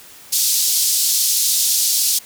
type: band-pass noise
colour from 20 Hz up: pink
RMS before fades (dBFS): -17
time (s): 0.32-2.19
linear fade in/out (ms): 10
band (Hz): 4400 to 16000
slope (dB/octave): 24
effects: white hiss -42 dBFS RMS until 2.25 s